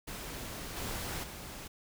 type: noise with level steps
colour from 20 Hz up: pink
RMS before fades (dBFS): -42 / -38 / -45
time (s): 0.07-1.68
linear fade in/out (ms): 10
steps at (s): 0.76 / 1.23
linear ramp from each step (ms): 10
effects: none